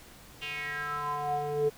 square tone with band-pass filter sweep, 146.83 Hz, D3, in tune, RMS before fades -32 dBFS, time 0.41-1.7 s, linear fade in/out 20 ms, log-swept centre 2900 to 420 Hz, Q 5.9, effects pink hiss -52 dBFS RMS until 1.77 s

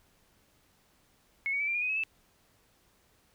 sine tone with pitch steps, 2188 / 2247 / 2307 / 2370 / 2433 / 2499 / 2566 / 2635 Hz, C#7 / C#7 / D7 / D7 / D#7 / D#7 / E7 / E7, -23 / +23 / -31 / +15 / -39 / +7 / -47 / -1 cents, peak -28 dBFS, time 1.46-2.036 s, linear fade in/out 0 ms, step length 72 ms, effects pink hiss -67 dBFS RMS until 3.34 s

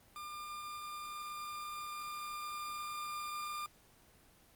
40% pulse tone with level ramp, 1200 Hz, D6, 37 cents sharp, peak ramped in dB -42 to -37 dBFS, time 0.16-3.66 s, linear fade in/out 0 ms, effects pink hiss -64 dBFS RMS until 4.55 s + Opus 24 kbps

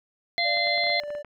harmonic tone, 690 Hz, F5, 21 cents flat, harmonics 1 / 3 / 5 / 6, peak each -28 / -25 / -33 / -27 dBFS, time 0.38-1 s, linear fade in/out 0 ms
triangle tone with tremolo, 587.3 Hz, D5, in tune, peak -28 dBFS, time 0.44-1.23 s, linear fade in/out 20 ms, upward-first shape square, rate 4.7 Hz, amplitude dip 25%
clicks, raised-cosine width 0.5 ms, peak -28 dBFS, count 10, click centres 0.572 / 0.672 / 0.778 / 0.838 / 0.869 / 0.9 / 1.036 / 1.104 / 1.151 / 1.247 s
effects none

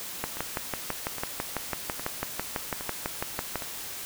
two click trains, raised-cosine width 0.5 ms, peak -21 / -13 dBFS, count 5 / 21, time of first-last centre 0.37-3.622 / 0.24-3.557 s, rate 1.23 / 6.03 Hz, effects white hiss -38 dBFS RMS until 4.05 s

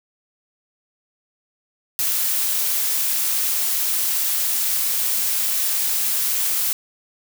blue noise, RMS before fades -21 dBFS, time 1.99-6.73 s, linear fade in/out 0 ms, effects none

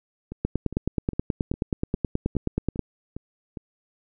two click trains, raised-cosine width 3 ms, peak -21 / -10 dBFS, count 9 / 23, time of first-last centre 0.32-3.572 / 0.45-2.793 s, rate 2.46 / 9.39 Hz, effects none

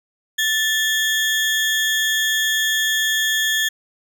35% pulse tone pair together, 1760 / 3271 Hz, A6 / G#7, 0 / -27 cents, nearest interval major seventh, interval 1073 cents, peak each -17 / -20 dBFS, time 0.38-3.69 s, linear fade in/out 10 ms, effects none

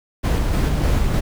brown noise with tremolo, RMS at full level -17 dBFS, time 0.23-1.21 s, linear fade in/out 20 ms, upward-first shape square, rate 3.3 Hz, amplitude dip 25%, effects none

